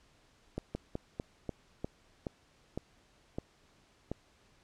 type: slowing click train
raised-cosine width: 2 ms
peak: -22 dBFS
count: 10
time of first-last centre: 0.58-4.116 s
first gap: 170 ms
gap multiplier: 1.2
effects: pink hiss -66 dBFS RMS until 4.63 s + low-pass 7000 Hz 12 dB/octave